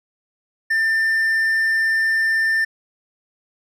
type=tone; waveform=triangle; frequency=1791 Hz; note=A6; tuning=30 cents sharp; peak=-14 dBFS; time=0.7-2.65 s; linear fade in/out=10 ms; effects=none